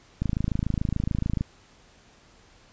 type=click train; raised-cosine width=5 ms; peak=-13 dBFS; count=33; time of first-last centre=0.22-1.41 s; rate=26.9 Hz; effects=pink hiss -56 dBFS RMS until 2.72 s + resampled to 16000 Hz